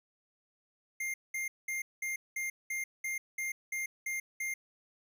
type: tone bursts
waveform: square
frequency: 2111 Hz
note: C7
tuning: 15 cents sharp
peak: -34 dBFS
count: 11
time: 1-4.54 s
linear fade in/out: 5 ms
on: 140 ms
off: 200 ms
effects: none